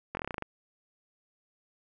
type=slowing click train; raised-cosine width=0.5 ms; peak=-19 dBFS; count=10; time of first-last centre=0.15-0.423 s; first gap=21 ms; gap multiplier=1.09; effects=none